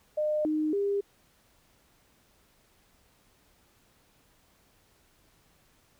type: tone with pitch steps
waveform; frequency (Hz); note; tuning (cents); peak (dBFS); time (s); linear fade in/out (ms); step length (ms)
sine; 607 / 307.9 / 401.5; D#5 / D#4 / G4; -43 / -18 / +41; -25; 0.17-1.01; 10; 280
effects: pink hiss -65 dBFS RMS until 5.99 s